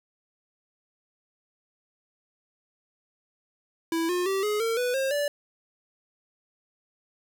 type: tone with pitch steps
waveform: square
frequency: 329.6 / 357.4 / 387.5 / 420.1 / 455.5 / 493.8 / 535.4 / 580.5 Hz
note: E4 / F4 / G4 / G#4 / A#4 / B4 / C5 / D5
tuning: 0 / +40 / -20 / +20 / -40 / 0 / +40 / -20 cents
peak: -25 dBFS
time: 3.92-5.28 s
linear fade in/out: 2 ms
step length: 170 ms
effects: 10-bit